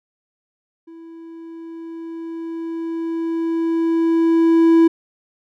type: tone with level ramp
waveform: triangle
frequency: 330 Hz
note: E4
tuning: 2 cents sharp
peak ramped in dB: -35 to -6 dBFS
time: 0.87-4.88 s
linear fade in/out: 10 ms
effects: none